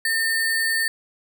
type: tone with sample-and-hold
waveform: sine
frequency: 1810 Hz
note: A6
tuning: 48 cents sharp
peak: -19 dBFS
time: 0.05-0.88 s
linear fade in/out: 2 ms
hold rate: 6300 Hz
effects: none